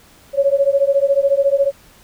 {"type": "beating tone pair", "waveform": "sine", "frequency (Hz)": [549, 563], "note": ["C#5", "C#5"], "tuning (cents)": [-17, 27], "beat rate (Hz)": 14, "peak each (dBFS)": [-15, -15], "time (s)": [0.33, 1.72], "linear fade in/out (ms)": 50, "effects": ["pink hiss -48 dBFS RMS until 2.03 s"]}